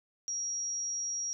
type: tone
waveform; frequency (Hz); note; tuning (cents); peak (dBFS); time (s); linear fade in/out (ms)
sine; 5670; F8; +25; -32; 0.28-1.33; 0
effects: none